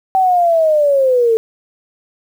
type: linear sweep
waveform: sine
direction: down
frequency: 769 to 441.3 Hz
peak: -9 dBFS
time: 0.15-1.37 s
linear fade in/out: 0 ms
effects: 7-bit